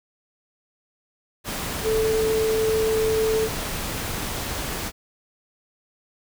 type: tone in noise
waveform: sine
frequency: 440 Hz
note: A4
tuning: in tune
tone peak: -19 dBFS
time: 1.83-3.49 s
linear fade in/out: 50 ms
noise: pink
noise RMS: -29 dBFS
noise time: 1.44-4.92 s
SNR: +7 dB
effects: none